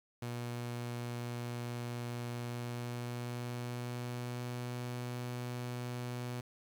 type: tone with pitch glide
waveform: sawtooth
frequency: 120.3 to 122.76 Hz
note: B2 to B2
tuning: -45 to -10 cents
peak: -34 dBFS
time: 0.22-6.41 s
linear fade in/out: 5 ms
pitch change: +35 cents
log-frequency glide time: 2.41-4.66 s
effects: 10-bit